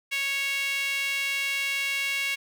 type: tone with high-pass filter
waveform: sawtooth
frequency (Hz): 553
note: C#5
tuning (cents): -4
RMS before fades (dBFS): -28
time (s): 0.11-2.36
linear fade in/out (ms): 20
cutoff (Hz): 2400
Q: 5.4
effects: none